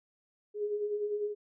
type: beating tone pair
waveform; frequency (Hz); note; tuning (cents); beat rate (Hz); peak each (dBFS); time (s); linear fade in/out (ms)
sine; 406.5 / 416.5; G#4 / G#4; -37 / +5; 10; -40 / -31; 0.54-1.35; 50
effects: none